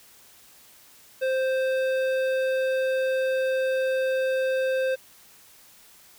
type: tone with hard clipping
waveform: sine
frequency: 523.3 Hz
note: C5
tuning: in tune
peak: -24 dBFS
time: 1.21-4.96 s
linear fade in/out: 20 ms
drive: 12 dB
effects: white hiss -53 dBFS RMS until 6.18 s